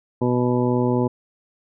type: harmonic tone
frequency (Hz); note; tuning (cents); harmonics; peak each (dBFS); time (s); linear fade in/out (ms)
123.47; B2; 0; 1 / 2 / 3 / 4 / 5 / 7 / 8; -23 / -21 / -23 / -26 / -32 / -30 / -33; 0.21-1.08; 10
effects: none